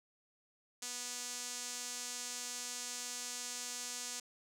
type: tone with band-pass filter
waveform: sawtooth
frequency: 245.6 Hz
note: B3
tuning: 9 cents flat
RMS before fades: -43 dBFS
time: 0.82-4.2 s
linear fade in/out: 5 ms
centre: 6900 Hz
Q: 2
effects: none